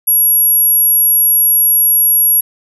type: tone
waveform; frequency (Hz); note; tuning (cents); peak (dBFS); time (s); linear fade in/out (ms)
sine; 11300; F9; +19; -7; 0.07-2.41; 10
effects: none